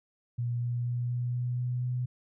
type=tone with pitch steps; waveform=sine; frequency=120 / 120.76 / 121.53 / 122.31 / 123.09 / 123.87 / 124.66 Hz; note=B2 / B2 / B2 / B2 / B2 / B2 / B2; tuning=-49 / -38 / -27 / -16 / -5 / +6 / +17 cents; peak=-28 dBFS; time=0.38-2.06 s; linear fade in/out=10 ms; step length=240 ms; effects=none